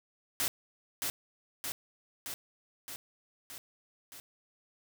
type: noise with echo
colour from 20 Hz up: white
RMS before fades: -31 dBFS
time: 0.4-0.48 s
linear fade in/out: 0 ms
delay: 620 ms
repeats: 6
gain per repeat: -3 dB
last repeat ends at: 4.2 s
effects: none